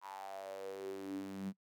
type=tone with high-pass filter sweep; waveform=sawtooth; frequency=97.1 Hz; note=G2; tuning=16 cents flat; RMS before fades=-44 dBFS; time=0.01-1.53 s; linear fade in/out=50 ms; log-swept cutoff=990 to 190 Hz; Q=8.5; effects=noise-tail reverb RT60 0.1 s tail -23 dB re dry